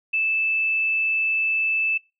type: tone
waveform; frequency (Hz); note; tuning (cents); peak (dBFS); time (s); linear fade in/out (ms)
sine; 2631; E7; -4; -19; 0.13-1.98; 10
effects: noise-tail reverb RT60 0.3 s tail -24 dB re dry